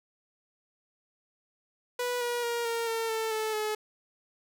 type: tone with pitch steps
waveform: sawtooth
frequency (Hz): 490.8 / 481.3 / 471.9 / 462.7 / 453.7 / 444.9 / 436.2 / 427.8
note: B4 / B4 / A#4 / A#4 / A#4 / A4 / A4 / A4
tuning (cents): -11 / -45 / +21 / -13 / -47 / +19 / -15 / -49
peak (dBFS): -25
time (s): 1.99-3.75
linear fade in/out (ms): 5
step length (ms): 220
effects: none